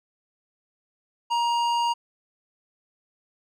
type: tone with hard clipping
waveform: sine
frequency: 943 Hz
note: A#5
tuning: 20 cents sharp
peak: -23 dBFS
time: 1.3-1.94 s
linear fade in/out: 20 ms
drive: 12 dB
effects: none